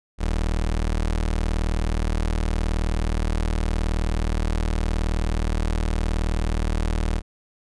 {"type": "tone", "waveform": "30% pulse", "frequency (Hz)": 39.13, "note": "D#1", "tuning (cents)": 11, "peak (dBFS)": -18, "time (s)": [0.18, 7.22], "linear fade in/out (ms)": 50, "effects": ["resampled to 24000 Hz"]}